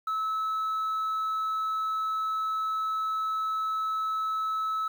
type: tone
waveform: sine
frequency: 1300 Hz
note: E6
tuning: 24 cents flat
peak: -24 dBFS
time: 0.07-4.88 s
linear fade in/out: 5 ms
effects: tanh soft clip ceiling -26 dBFS + 9-bit